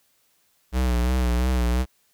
square tone with vibrato, 61.74 Hz, B1, in tune, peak -20 dBFS, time 0.72-1.86 s, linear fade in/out 50 ms, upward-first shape sine, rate 2.9 Hz, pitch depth 62 cents each way, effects white hiss -65 dBFS RMS until 2.13 s

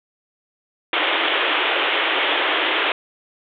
white band-pass noise, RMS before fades -20 dBFS, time 0.93-2.92 s, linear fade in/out 2 ms, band 290 to 3500 Hz, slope 96 dB/octave, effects none

